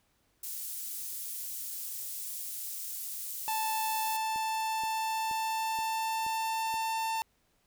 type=high-pass noise; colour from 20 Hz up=pink; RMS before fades=-39 dBFS; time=0.43-4.17 s; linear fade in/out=5 ms; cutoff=9900 Hz; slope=12 dB/octave
type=tone with pitch glide; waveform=45% pulse; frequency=880 to 894.3 Hz; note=A5 to A5; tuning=0 to +28 cents; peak=-30 dBFS; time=3.48-7.22 s; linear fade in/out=0 ms; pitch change=+28 cents; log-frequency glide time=3.98-6.97 s
type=click train; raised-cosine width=2 ms; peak=-36 dBFS; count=6; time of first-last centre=4.36-6.741 s; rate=2.1 Hz
effects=pink hiss -72 dBFS RMS until 7.66 s